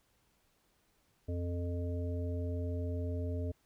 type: harmonic tone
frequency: 87.31 Hz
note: F2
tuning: in tune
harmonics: 1 / 3 / 5 / 7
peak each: -34 / -42 / -44 / -46 dBFS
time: 1.28-3.52 s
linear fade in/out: 10 ms
effects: pink hiss -73 dBFS RMS until 3.65 s